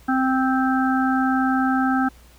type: harmonic tone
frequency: 261.6 Hz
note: C4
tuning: in tune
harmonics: 1 / 3 / 5 / 6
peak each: -19 / -24 / -26 / -27 dBFS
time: 0.08-2.09 s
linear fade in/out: 10 ms
effects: added 60 Hz sine -48 dBFS peak until 2.38 s + pink hiss -53 dBFS RMS until 2.38 s